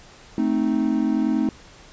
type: chord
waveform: triangle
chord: A diminished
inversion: none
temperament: equal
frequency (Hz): 220 / 261.6 / 311.1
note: A3 / C4 / Eb4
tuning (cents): 0 / 0 / 0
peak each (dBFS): -21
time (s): 0.38-1.49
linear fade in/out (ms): 2
effects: pink hiss -47 dBFS RMS until 1.92 s + resampled to 16000 Hz